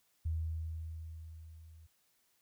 sine tone with level ramp, 80.5 Hz, E2, 41 cents flat, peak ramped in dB -31 to -54 dBFS, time 0.25-1.87 s, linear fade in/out 10 ms, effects white hiss -74 dBFS RMS until 2.41 s

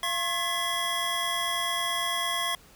square tone cluster, 689 / 1075 / 1703 / 2007 / 3314 Hz, F5 / C6 / G#6 / B6 / G#7, -24 / +47 / +43 / +27 / -4 cents, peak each -37 / -32 / -40 / -35 / -31 dBFS, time 0.03-2.55 s, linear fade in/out 2 ms, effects pink hiss -55 dBFS RMS until 2.75 s

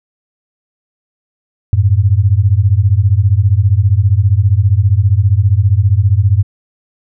sine beating tone pair, 92 / 107 Hz, F#2 / A2, -9 / -48 cents, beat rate 15 Hz, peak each -10 dBFS, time 1.73-6.43 s, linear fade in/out 0 ms, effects none

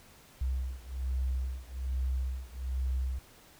sine beating tone pair, 64 / 65.2 Hz, C2 / C2, -38 / -5 cents, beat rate 1.2 Hz, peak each -33 / -34 dBFS, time 0.41-3.19 s, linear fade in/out 5 ms, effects pink hiss -57 dBFS RMS until 3.59 s

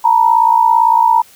sine tone pair together, 902.2 / 960 Hz, A5 / B5, +43 / -49 cents, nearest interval minor second, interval 108 cents, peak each -10 dBFS, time 0.04-1.22 s, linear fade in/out 10 ms, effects white hiss -44 dBFS RMS until 1.35 s

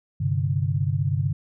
sine chord, G suspended fourth, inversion none, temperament equal, 98 / 130.81 / 146.83 Hz, G2 / C3 / D3, 0 / 0 / 0 cents, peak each -25 dBFS, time 0.2-1.33 s, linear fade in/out 10 ms, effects none

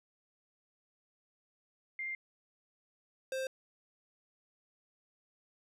sine / square tone pair in turn, 2104 / 526 Hz, C7 / C5, +9 / +9 cents, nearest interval 2 octaves, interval 2400 cents, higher first, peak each -36 / -35 dBFS, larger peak second, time 1.99-2.15 / 3.32-3.47 s, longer first, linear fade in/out 2 ms, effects low-pass 11000 Hz 12 dB/octave

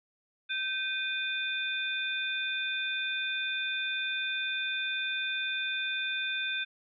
sine tone cluster, 1550 / 2466 / 3561 Hz, G6 / D#7 / A7, -20 / -16 / +20 cents, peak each -34 / -34 / -35 dBFS, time 0.49-6.65 s, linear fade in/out 20 ms, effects none

